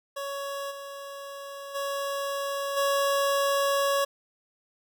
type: tone with level steps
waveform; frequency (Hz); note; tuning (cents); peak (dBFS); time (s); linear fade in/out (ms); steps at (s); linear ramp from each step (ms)
25% pulse; 558; C#5; +11; -28 / -34 / -25 / -19; 0.16-4.05; 10; 0.7 / 1.74 / 2.76; 20
effects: none